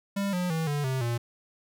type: tone with pitch steps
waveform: square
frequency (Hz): 199 / 179.35 / 161.64 / 145.68 / 131.29 / 118.33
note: G3 / F3 / E3 / D3 / C3 / A#2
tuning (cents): +26 / +46 / -34 / -14 / +6 / +26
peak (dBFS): -27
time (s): 0.16-1.18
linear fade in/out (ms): 10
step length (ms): 170
effects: none